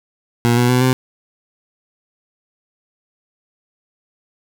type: tone with pitch steps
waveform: 20% pulse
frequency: 118.9 / 122.1 / 125.39 / 128.77 Hz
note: A#2 / B2 / B2 / C3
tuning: +35 / -19 / +27 / -27 cents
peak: -7 dBFS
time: 0.45-0.93 s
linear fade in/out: 0 ms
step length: 120 ms
effects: 7-bit